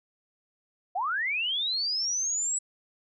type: linear sweep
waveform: sine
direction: up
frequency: 673 to 7880 Hz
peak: -26 dBFS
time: 0.95-2.59 s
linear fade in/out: 10 ms
effects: none